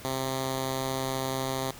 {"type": "tone with notch filter", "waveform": "5% pulse", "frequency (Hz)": 132.3, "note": "C3", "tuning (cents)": 20, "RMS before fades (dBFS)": -31, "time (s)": [0.05, 1.71], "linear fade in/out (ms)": 0, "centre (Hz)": 1500, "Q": 1.6, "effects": ["pink hiss -46 dBFS RMS until 1.79 s"]}